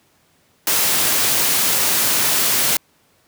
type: noise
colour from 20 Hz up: white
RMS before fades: -17 dBFS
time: 0.67-2.77 s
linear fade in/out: 2 ms
effects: pink hiss -58 dBFS RMS until 3.27 s + high-pass 100 Hz 12 dB/octave